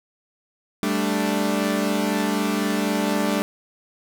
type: chord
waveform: sawtooth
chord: G suspended second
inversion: none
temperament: equal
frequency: 196 / 220 / 293.7 Hz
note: G3 / A3 / D4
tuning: 0 / 0 / 0 cents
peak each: -21 / -21 / -21 dBFS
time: 0.83-3.42 s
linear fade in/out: 0 ms
effects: 9-bit